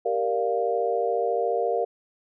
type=chord; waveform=sine; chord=G minor seventh; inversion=none; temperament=equal; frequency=392 / 466.2 / 587.3 / 698.5 Hz; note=G4 / Bb4 / D5 / F5; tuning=0 / 0 / 0 / 0 cents; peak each=-30 / -25 / -30 / -27 dBFS; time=0.05-1.85 s; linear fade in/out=10 ms; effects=none